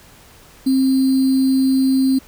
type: tone with sample-and-hold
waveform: sine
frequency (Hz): 264.9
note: C4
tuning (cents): +22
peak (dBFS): -12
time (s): 0.66-2.19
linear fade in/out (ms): 10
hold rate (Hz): 4410
effects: pink hiss -46 dBFS RMS until 2.27 s